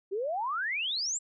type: exponential sweep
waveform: sine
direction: up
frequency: 370 to 7830 Hz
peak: -29 dBFS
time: 0.11-1.19 s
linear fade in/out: 20 ms
effects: none